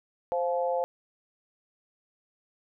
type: chord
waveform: sine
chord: F major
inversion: second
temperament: equal with one note detuned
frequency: 523.3 / 698.5 / 860.4 Hz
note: C5 / F5 / A5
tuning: 0 / 0 / -39 cents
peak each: -27 / -31 / -33 dBFS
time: 0.32-0.84 s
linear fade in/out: 0 ms
effects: none